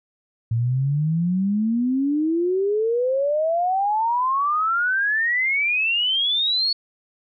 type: exponential sweep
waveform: sine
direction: up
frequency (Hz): 112.2 to 4435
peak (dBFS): -18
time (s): 0.51-6.73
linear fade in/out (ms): 5
effects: none